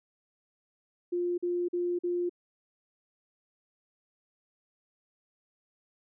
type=tone bursts; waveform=sine; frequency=351.8 Hz; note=F4; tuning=13 cents sharp; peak=-27 dBFS; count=4; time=1.12-2.295 s; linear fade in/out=10 ms; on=260 ms; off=45 ms; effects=none